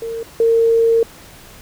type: tone pair in turn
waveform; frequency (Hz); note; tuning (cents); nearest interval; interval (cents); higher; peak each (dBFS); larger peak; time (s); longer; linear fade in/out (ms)
sine; 457.5 / 457.5; A#4 / A#4; -32 / -32; unison; 0; neither; -22 / -10; second; 0.02-0.23 / 0.4-1.03; second; 2
effects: pink hiss -41 dBFS RMS until 1.61 s